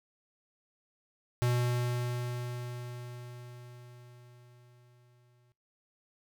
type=tone with exponential decay; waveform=square; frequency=122.2 Hz; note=B2; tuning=18 cents flat; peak=-26 dBFS; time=1.42-5.52 s; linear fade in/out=0 ms; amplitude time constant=890 ms; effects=noise-tail reverb RT60 0.3 s tail -22 dB re dry